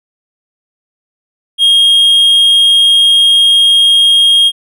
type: tone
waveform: triangle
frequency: 3247 Hz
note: G#7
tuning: 40 cents flat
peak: -3 dBFS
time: 1.58-4.52 s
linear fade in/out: 50 ms
effects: none